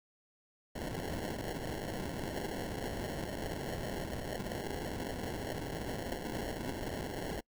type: noise with sample-and-hold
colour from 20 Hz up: violet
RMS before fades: -39 dBFS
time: 0.75-7.41 s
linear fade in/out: 10 ms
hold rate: 1225 Hz
effects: noise-tail reverb RT60 0.1 s tail -26 dB re dry

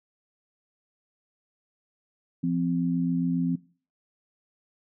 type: tone pair together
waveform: sine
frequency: 171.73 / 259.1 Hz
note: F3 / C4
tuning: -29 / -17 cents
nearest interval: perfect fifth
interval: 712 cents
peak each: -26 dBFS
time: 2.43-3.56 s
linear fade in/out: 10 ms
effects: noise-tail reverb RT60 0.4 s tail -20 dB re dry

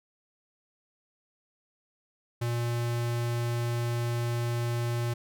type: tone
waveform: square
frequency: 118.8 Hz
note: A#2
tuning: 33 cents sharp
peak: -28 dBFS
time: 2.41-5.14 s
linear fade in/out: 10 ms
effects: none

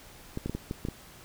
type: clicks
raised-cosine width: 3 ms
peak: -19 dBFS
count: 7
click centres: 0.374 / 0.46 / 0.496 / 0.55 / 0.711 / 0.851 / 0.886 s
effects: pink hiss -51 dBFS RMS until 1.24 s

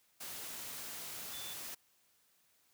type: tone in noise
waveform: sine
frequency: 3494 Hz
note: A7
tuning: 13 cents flat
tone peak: -47 dBFS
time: 1.33-1.54 s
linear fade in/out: 10 ms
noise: white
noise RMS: -45 dBFS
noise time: 0.2-1.75 s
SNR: -5 dB
effects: white hiss -72 dBFS RMS until 2.73 s + high-pass 60 Hz 12 dB/octave

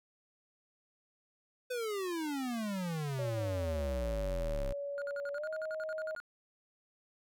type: exponential sweep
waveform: square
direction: down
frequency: 510 to 31.4 Hz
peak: -35 dBFS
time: 1.7-4.73 s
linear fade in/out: 10 ms
type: tone with pitch glide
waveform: sine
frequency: 567 to 629.1 Hz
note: C#5 to D#5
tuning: +39 to +19 cents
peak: -36 dBFS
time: 3.19-6.15 s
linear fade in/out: 0 ms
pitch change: +180 cents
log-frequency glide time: 5.33-5.48 s
type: tone bursts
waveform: triangle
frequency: 1432 Hz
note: F6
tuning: 43 cents sharp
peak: -39 dBFS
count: 14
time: 4.98-6.201 s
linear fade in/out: 0 ms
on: 38 ms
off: 53 ms
effects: none

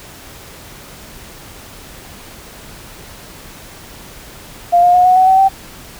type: tone with pitch steps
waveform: sine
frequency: 698 / 710.2 / 722.6 / 735.2 / 748.1 / 761.2 / 774.5 Hz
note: F5 / F5 / F#5 / F#5 / F#5 / F#5 / G5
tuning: -1 / +29 / -41 / -11 / +19 / +49 / -21 cents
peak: -6 dBFS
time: 4.72-5.49 s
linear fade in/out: 20 ms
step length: 110 ms
effects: pink hiss -36 dBFS RMS until 5.99 s

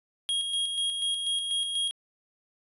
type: tone with tremolo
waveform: square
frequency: 3271 Hz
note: G#7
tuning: 27 cents flat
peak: -26 dBFS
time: 0.29-1.91 s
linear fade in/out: 0 ms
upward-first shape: square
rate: 4.1 Hz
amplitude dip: 40%
effects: resampled to 32000 Hz

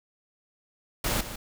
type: noise with echo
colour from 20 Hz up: pink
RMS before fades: -27 dBFS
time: 1.04-1.21 s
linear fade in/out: 5 ms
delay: 150 ms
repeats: 1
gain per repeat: -11 dB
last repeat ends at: 1.36 s
effects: none

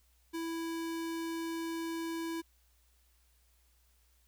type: tone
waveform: square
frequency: 330 Hz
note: E4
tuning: 2 cents sharp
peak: -36 dBFS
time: 0.33-2.42 s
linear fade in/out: 20 ms
effects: added 60 Hz sine -67 dBFS peak until 4.27 s + white hiss -72 dBFS RMS until 4.27 s

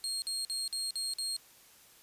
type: tone bursts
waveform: 30% pulse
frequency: 4242 Hz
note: C8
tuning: 23 cents sharp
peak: -30 dBFS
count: 6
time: 0.04-1.365 s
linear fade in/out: 0 ms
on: 180 ms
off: 49 ms
effects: white hiss -59 dBFS RMS until 2.02 s + resampled to 32000 Hz

